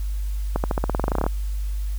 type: accelerating click train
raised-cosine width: 1 ms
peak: -8 dBFS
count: 16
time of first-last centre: 0.56-1.265 s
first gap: 79 ms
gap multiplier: 0.92
effects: added 50 Hz sine -23 dBFS peak until 1.98 s + white hiss -48 dBFS RMS until 1.98 s